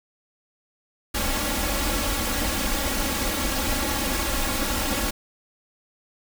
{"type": "noise with comb filter", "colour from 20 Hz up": "pink", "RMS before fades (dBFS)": -25, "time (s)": [1.14, 5.11], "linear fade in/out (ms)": 10, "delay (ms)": 3.6, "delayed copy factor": 0.85, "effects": []}